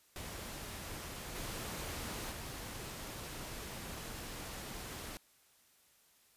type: noise with level steps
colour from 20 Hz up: pink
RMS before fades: -45 / -42 / -45 dBFS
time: 0.16-5.17 s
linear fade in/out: 0 ms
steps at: 1.35 / 2.31 s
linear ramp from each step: 5 ms
effects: white hiss -68 dBFS RMS until 6.36 s + resampled to 32000 Hz